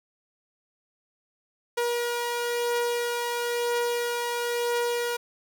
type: beating tone pair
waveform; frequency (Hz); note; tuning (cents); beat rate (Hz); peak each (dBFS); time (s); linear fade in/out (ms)
sawtooth; 477.1 / 478.1; A#4 / A#4; +40 / +44; 1; -31 / -22; 1.77-5.17; 10
effects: none